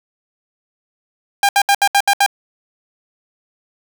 sawtooth tone bursts, 802 Hz, G5, 39 cents sharp, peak -6 dBFS, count 7, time 1.43-2.263 s, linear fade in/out 2 ms, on 59 ms, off 70 ms, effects none

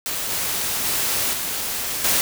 white noise with level steps, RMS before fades -26 / -24 / -22 / -26 / -19 dBFS, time 0.06-2.21 s, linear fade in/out 0 ms, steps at 0.3 / 0.84 / 1.33 / 2.04 s, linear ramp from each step 5 ms, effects none

